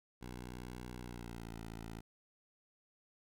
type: tone with pitch glide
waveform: 10% pulse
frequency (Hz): 61.3 to 55.89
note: B1 to A1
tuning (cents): -12 to +28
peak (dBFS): -37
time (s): 0.21-2.01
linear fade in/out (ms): 10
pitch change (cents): -160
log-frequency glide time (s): 0.97-1.57
effects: none